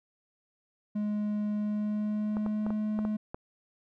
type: tone with pitch glide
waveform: triangle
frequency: 209.3 to 213.2 Hz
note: G#3 to G#3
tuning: +14 to +46 cents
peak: -26 dBFS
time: 0.95-3.17 s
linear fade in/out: 10 ms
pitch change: +32 cents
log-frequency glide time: 1.55-2.74 s
type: clicks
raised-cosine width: 1 ms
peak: -23 dBFS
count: 7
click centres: 2.369 / 2.463 / 2.665 / 2.705 / 2.99 / 3.051 / 3.345 s
effects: none